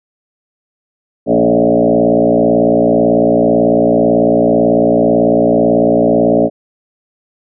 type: tone with frequency modulation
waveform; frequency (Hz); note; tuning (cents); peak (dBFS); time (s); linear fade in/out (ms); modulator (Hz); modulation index
sine; 424.3; G#4; +37; -7; 1.26-6.5; 50; 58.1; 4
effects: none